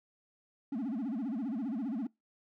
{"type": "tone with vibrato", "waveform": "triangle", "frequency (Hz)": 246.3, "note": "B3", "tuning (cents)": -5, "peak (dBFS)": -30, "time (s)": [0.72, 2.07], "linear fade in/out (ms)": 5, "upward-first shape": "sine", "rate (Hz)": 15, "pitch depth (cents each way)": 270, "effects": ["noise-tail reverb RT60 0.2 s tail -25 dB re dry", "tanh soft clip ceiling -26 dBFS"]}